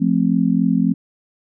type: chord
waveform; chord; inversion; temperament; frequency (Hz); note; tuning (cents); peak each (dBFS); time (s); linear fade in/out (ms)
sine; F major; none; just; 174.61 / 218.3 / 261.9; F3 / A3 / C4; 0 / -13 / +2; -18; 0-0.94; 20
effects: none